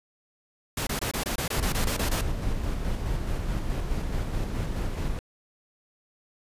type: noise bursts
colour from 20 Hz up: pink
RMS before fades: -29 dBFS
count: 12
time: 0.77-2.212 s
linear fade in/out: 5 ms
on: 100 ms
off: 22 ms
type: noise with tremolo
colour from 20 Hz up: brown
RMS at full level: -27 dBFS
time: 1.57-5.19 s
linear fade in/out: 0 ms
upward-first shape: square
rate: 4.7 Hz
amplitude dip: 30%
effects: resampled to 32000 Hz